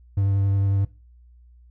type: tone with vibrato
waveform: triangle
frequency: 98.6 Hz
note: G2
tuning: 11 cents sharp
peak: -16 dBFS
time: 0.17-0.85 s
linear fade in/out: 5 ms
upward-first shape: triangle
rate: 11 Hz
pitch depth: 15 cents each way
effects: noise-tail reverb RT60 0.3 s tail -19 dB re dry + added 60 Hz sine -48 dBFS peak until 1.7 s